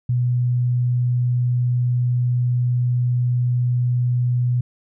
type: tone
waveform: sine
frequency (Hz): 123.1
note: B2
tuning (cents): -5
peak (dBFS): -16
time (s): 0.09-4.61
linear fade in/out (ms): 5
effects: none